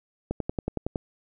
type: click train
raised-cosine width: 2 ms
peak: -14 dBFS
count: 8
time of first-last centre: 0.31-0.958 s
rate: 10.8 Hz
effects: none